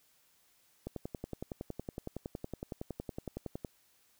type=click train; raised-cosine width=2 ms; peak=-25 dBFS; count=31; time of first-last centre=0.87-3.648 s; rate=10.8 Hz; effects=white hiss -69 dBFS RMS until 4.19 s